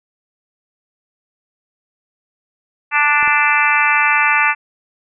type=harmonic tone; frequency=293.7 Hz; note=D4; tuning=in tune; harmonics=3 / 4 / 5 / 6 / 7 / 8 / 9; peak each=-19 / -19 / -19 / -19 / -19 / -19 / -19 dBFS; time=2.91-4.55 s; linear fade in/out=50 ms
type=clicks; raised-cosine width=2 ms; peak=-22 dBFS; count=2; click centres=3.228 / 3.277 s
effects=none